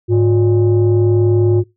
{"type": "tone pair together", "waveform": "sine", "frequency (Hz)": [105.38, 356.6], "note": ["G#2", "F4"], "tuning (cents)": [26, 36], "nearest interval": "octave + major sixth", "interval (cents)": 2110, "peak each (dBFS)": -10, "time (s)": [0.08, 1.64], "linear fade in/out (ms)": 50, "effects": ["noise-tail reverb RT60 0.2 s tail -21 dB re dry", "tanh soft clip ceiling -6 dBFS"]}